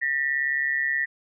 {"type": "tone pair together", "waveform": "sine", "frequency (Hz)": [1800, 1938.9], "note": ["A6", "B6"], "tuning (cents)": [39, -32], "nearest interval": "minor second", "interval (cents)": 129, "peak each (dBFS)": -25, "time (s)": [0.01, 1.06], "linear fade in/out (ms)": 20, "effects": []}